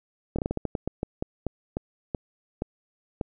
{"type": "slowing click train", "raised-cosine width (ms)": 2, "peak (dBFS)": -14, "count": 16, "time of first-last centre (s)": [0.36, 3.212], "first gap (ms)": 26, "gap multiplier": 1.25, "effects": []}